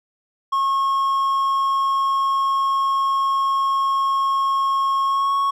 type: tone with pitch glide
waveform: triangle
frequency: 1088 to 1104.5 Hz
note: C#6 to C#6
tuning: -33 to -7 cents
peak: -15 dBFS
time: 0.52-5.51 s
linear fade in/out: 10 ms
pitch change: +26 cents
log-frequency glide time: 5.04-5.34 s
effects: none